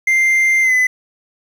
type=tone with pitch glide; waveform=triangle; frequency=2093 to 2012 Hz; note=C7 to B6; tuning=0 to +32 cents; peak=-9 dBFS; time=0.07-0.87 s; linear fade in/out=5 ms; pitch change=-68 cents; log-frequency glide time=0.62-0.74 s; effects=7-bit